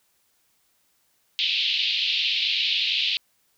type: band-pass noise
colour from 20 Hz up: pink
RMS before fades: -24 dBFS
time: 1.39-3.17 s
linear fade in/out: 0 ms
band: 2600 to 4200 Hz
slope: 48 dB/octave
effects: white hiss -67 dBFS RMS until 3.57 s